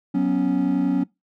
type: chord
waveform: triangle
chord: F# suspended fourth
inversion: none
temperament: equal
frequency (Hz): 185 / 246.9 / 277.2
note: F#3 / B3 / C#4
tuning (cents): 0 / 0 / 0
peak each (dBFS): -21 / -22 / -18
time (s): 0.14-1.04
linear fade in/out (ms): 10
effects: noise-tail reverb RT60 0.2 s tail -23 dB re dry + tanh soft clip ceiling -9 dBFS